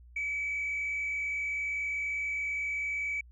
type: tone with frequency modulation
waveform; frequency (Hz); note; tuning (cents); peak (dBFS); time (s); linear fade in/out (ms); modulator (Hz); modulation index
sine; 2288; D7; -46; -29; 0.16-3.21; 5; 51.2; 0.66
effects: tanh soft clip ceiling -27 dBFS + added 60 Hz sine -51 dBFS peak until 3.31 s